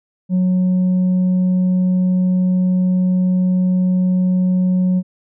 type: tone with tanh clipping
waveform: triangle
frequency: 183.3 Hz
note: F#3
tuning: 16 cents flat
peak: -13 dBFS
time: 0.29-5.03 s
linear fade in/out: 50 ms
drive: 7 dB
effects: none